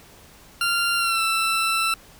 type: tone with pitch glide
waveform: 20% pulse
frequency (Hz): 1388 to 1332.2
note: F6 to E6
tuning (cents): -11 to +18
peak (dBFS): -15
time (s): 0.61-1.94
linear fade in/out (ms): 2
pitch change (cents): -71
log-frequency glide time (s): 0.97-1.22
effects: pink hiss -49 dBFS RMS until 2.19 s